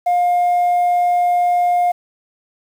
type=tone; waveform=sine; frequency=709 Hz; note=F5; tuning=26 cents sharp; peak=-10 dBFS; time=0.06-1.92 s; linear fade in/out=10 ms; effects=tanh soft clip ceiling -11 dBFS + 7-bit

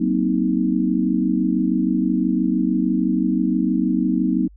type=chord; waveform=sine; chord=C half-diminished seventh; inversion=second; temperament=just; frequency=188.37 / 235.5 / 261.6 / 314 Hz; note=Gb3 / Bb3 / C4 / Eb4; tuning=+31 / +18 / 0 / +16 cents; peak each=-22 dBFS; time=0-4.48 s; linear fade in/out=10 ms; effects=added 50 Hz sine -43 dBFS peak until 4.56 s

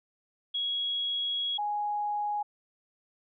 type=tone pair in turn; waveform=sine; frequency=3322 / 830.5 Hz; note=G#7 / G#5; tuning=0 / 0 cents; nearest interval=2 octaves; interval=2400 cents; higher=first; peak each=-28 dBFS; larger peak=neither; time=0.54-1.58 / 1.58-2.43 s; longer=first; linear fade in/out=10 ms; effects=none

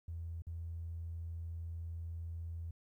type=tone with dropouts; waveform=triangle; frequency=83.3 Hz; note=E2; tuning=19 cents sharp; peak=-36 dBFS; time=0.08-2.71 s; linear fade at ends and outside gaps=5 ms; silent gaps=0.421-0.468 s; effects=tanh soft clip ceiling -38 dBFS + 13-bit

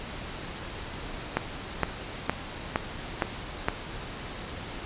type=click train; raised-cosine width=0.5 ms; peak=-8 dBFS; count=6; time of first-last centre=1.37-3.685 s; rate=2.16 Hz; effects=pink hiss -38 dBFS RMS until 4.85 s + resampled to 8000 Hz

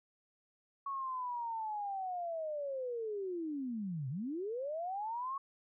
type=linear two-way sweep; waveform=sine; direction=down then up; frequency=1114 to 123.47 to 1114 Hz; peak=-36 dBFS; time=0.86-5.38 s; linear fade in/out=5 ms; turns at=4.09 s; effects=none

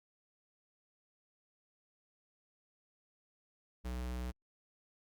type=tone; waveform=square; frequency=61.74 Hz; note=B1; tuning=in tune; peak=-38 dBFS; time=3.84-4.32 s; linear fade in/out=20 ms; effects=Opus 48 kbps

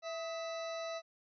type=harmonic tone with a mistuned harmonic; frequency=660 Hz; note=E5; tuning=2 cents sharp; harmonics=1 / 2 / 3 / 4 / 6 / 7 / 8 / 9; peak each=-39 / -47 / -51 / -53 / -49 / -60 / -60 / -56 dBFS; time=0.02-1.02 s; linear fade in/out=50 ms; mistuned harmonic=2; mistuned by=-69 cents; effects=none

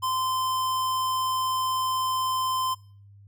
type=tone; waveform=square; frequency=1034 Hz; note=C6; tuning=21 cents flat; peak=-25 dBFS; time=0.02-2.75 s; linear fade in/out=20 ms; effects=noise-tail reverb RT60 0.5 s tail -23 dB re dry + added 100 Hz sine -48 dBFS peak until 3.27 s

